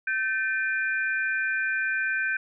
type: tone cluster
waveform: sine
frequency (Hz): 1544 / 1765 / 2412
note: G6 / A6 / D7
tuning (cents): -27 / +5 / +46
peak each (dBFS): -25 / -34 / -32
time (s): 0.07-2.37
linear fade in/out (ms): 5
effects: none